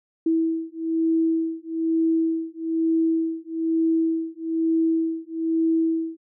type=beating tone pair; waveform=sine; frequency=325.3 / 326.4 Hz; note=E4 / E4; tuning=-23 / -17 cents; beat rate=1.1 Hz; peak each=-23 dBFS; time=0.26-6.17 s; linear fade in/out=5 ms; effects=none